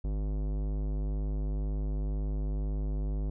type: tone with tanh clipping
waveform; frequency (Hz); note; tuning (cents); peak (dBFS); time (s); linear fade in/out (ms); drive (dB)
sine; 51; G#1; -31; -31; 0.04-3.3; 5; 18
effects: none